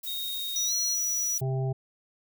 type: noise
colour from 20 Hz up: violet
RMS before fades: -37 dBFS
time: 0.03-1.41 s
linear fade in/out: 10 ms
type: tone with pitch glide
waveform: sine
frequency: 3729 to 4234 Hz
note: A#7 to C8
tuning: 0 to +20 cents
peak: -32 dBFS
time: 0.06-0.96 s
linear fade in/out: 20 ms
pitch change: +220 cents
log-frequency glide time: 0.66-0.73 s
type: tone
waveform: sine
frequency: 5850 Hz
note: F#8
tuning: 21 cents flat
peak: -26 dBFS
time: 0.56-1.38 s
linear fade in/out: 2 ms
type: harmonic tone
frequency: 131.9 Hz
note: C3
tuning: 14 cents sharp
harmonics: 1 / 3 / 5 / 6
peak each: -26 / -35 / -40 / -42 dBFS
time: 1.41-1.73 s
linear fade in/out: 10 ms
effects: none